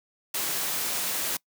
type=noise; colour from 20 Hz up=white; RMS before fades=-29 dBFS; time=0.34-1.37 s; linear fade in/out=5 ms; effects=noise-tail reverb RT60 0.1 s tail -24 dB re dry + high-pass 150 Hz 12 dB/octave